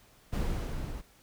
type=noise with level ramp; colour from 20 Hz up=brown; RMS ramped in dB=-29 to -39 dBFS; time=0.32-1.02 s; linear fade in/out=20 ms; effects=pink hiss -61 dBFS RMS until 1.22 s